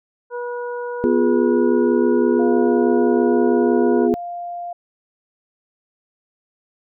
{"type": "harmonic tone", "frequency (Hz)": 484.8, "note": "B4", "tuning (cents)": -32, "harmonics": [1, 2, 3], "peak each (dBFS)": [-25, -31, -35], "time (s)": [0.3, 4.09], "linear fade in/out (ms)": 50}
{"type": "chord", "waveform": "sine", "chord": "F diminished", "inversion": "second", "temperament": "equal", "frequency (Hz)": [246.9, 349.2, 415.3], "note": ["Cb4", "F4", "Ab4"], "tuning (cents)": [0, 0, 0], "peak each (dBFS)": -18, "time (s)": [1.04, 4.14], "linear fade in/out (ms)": 0}
{"type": "tone", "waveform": "sine", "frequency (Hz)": 698.5, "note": "F5", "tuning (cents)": 0, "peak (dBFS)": -26, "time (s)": [2.39, 4.73], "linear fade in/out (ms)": 5}
{"effects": []}